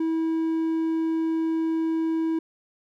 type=tone with hard clipping; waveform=triangle; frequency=324.1 Hz; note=E4; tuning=29 cents flat; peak=-23 dBFS; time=0-2.39 s; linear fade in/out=5 ms; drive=6 dB; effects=none